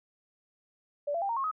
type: tone with pitch steps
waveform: sine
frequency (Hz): 580 / 677.9 / 792.3 / 926 / 1082.3 / 1265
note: D5 / E5 / G5 / A#5 / C#6 / D#6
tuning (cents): -22 / +48 / +18 / -12 / -42 / +28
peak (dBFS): -28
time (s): 1.07-1.514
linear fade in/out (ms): 10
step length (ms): 74
effects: none